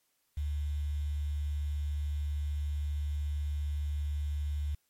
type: tone with quantisation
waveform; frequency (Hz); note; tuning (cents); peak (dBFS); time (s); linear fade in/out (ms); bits
sine; 73.42; D2; 0; -30; 0.37-4.75; 5; 9
effects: white hiss -75 dBFS RMS until 4.89 s + MP3 64 kbps